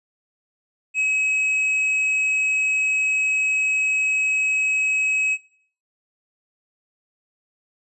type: tone with tanh clipping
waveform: sine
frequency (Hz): 2556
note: D#7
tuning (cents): +46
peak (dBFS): -19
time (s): 0.94-5.38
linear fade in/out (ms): 50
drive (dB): 5
effects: noise-tail reverb RT60 0.6 s tail -22 dB re dry + resampled to 24000 Hz